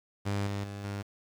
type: tone with level steps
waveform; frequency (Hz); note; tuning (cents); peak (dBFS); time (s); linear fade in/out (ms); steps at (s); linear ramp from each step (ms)
sawtooth; 100.7; G2; +47; -25 / -28 / -34 / -30; 0.25-1.03; 20; 0.47 / 0.64 / 0.84; 2
effects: low-pass 8000 Hz 12 dB/octave + 9-bit